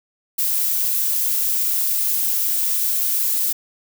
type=noise; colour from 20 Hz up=violet; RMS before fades=-20 dBFS; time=0.38-3.53 s; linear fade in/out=10 ms; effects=none